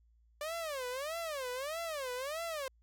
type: tone with vibrato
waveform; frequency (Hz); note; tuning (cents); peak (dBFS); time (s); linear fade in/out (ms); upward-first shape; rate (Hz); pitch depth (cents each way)
sawtooth; 578; D5; -28; -33; 0.41-2.68; 2; sine; 1.6; 270
effects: added 57 Hz sine -64 dBFS peak until 2.82 s